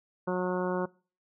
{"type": "harmonic tone", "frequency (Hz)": 181.9, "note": "F#3", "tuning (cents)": -29, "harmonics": [1, 2, 3, 4, 5, 6, 7, 8], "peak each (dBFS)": [-32, -32, -33, -42, -37, -40, -44, -42], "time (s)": [0.27, 0.86], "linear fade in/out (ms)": 10, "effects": ["noise-tail reverb RT60 0.4 s tail -24 dB re dry"]}